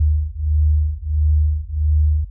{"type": "beating tone pair", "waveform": "sine", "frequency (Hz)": [75.4, 76.9], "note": ["D2", "D#2"], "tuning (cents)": [46, -20], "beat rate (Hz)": 1.5, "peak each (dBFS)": -17, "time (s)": [0, 2.25], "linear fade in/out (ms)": 10, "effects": ["added 50 Hz sine -32 dBFS peak until 2.3 s"]}